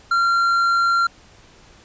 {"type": "tone with tanh clipping", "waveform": "sine", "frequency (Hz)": 1377, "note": "F6", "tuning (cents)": -25, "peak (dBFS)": -16, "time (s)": [0.11, 1.07], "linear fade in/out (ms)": 5, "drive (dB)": 7, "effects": ["pink hiss -49 dBFS RMS until 1.84 s", "resampled to 16000 Hz"]}